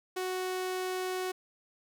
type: tone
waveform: sawtooth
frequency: 370 Hz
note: F#4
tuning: in tune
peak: -28 dBFS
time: 0.16-1.32 s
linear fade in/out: 10 ms
effects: none